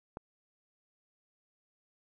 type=click; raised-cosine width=1 ms; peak=-26 dBFS; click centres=0.171 s; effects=none